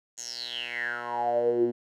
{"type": "tone with band-pass filter sweep", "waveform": "10% pulse", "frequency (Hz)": 120, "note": "B2", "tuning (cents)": -49, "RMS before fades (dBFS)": -29, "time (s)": [0.17, 1.72], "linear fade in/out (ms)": 20, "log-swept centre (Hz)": [7000, 290], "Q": 9.5, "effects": []}